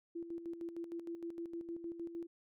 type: tone with tremolo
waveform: sine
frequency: 337.7 Hz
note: E4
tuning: 42 cents sharp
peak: -39 dBFS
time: 0.15-2.27 s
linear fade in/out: 10 ms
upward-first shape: square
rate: 6.5 Hz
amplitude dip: 60%
effects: none